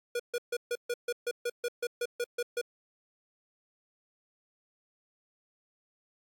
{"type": "tone bursts", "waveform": "square", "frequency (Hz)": 481.3, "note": "B4", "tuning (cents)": -45, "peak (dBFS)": -30, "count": 14, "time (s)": [0.15, 2.614], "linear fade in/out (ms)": 5, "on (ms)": 46, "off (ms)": 140, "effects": ["AAC 64 kbps"]}